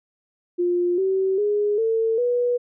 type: tone with pitch steps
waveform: sine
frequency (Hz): 352.5 / 382.2 / 414.4 / 449.3 / 487.1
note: F4 / G4 / G#4 / A4 / B4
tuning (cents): +16 / -44 / -4 / +36 / -24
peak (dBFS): -18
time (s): 0.58-2.58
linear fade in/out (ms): 20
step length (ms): 400
effects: none